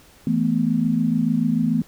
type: chord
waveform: sine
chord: E suspended fourth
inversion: none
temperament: equal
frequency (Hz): 164.81 / 220 / 246.9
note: E3 / A3 / B3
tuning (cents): 0 / 0 / 0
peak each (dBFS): -23 / -21 / -21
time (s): 0.27-1.82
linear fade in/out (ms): 2
effects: pink hiss -51 dBFS RMS until 1.87 s